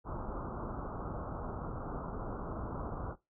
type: low-pass noise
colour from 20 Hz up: pink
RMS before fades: -40 dBFS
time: 0.04-3.16 s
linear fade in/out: 50 ms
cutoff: 1400 Hz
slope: 96 dB/octave
effects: noise-tail reverb RT60 0.2 s tail -18 dB re dry